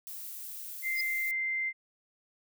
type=noise; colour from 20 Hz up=violet; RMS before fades=-42 dBFS; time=0.07-1.31 s; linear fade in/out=0 ms
type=tone; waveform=sine; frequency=2085 Hz; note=C7; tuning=7 cents flat; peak=-29 dBFS; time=0.82-1.73 s; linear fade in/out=50 ms
type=tone with exponential growth; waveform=sine; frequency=5010 Hz; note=D#8; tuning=11 cents sharp; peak=-30 dBFS; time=0.92-1.01 s; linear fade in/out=5 ms; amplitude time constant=18 ms
effects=none